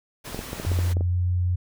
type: noise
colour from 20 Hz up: pink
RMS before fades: -37 dBFS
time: 0.24-0.94 s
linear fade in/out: 20 ms
type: clicks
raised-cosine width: 2 ms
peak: -18 dBFS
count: 9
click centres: 0.346 / 0.391 / 0.531 / 0.599 / 0.65 / 0.717 / 0.789 / 0.969 / 1.009 s
type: tone with pitch glide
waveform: sine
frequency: 88.4 to 89.48 Hz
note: F2 to F2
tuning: +22 to +43 cents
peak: -20 dBFS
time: 0.66-1.56 s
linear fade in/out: 10 ms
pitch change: +21 cents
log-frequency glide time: 1.03-1.19 s
effects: none